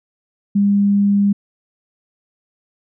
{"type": "tone", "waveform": "sine", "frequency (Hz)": 201.5, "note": "G3", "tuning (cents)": 48, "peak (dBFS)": -11, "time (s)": [0.55, 1.33], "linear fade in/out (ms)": 10, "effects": []}